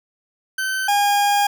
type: tone pair in turn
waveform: 40% pulse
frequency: 1537 / 814.2 Hz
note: G6 / G#5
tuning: -35 / -35 cents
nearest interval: major seventh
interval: 1100 cents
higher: first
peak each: -20 / -14 dBFS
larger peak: second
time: 0.58-0.88 / 0.88-1.47 s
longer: second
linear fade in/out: 5 ms
effects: none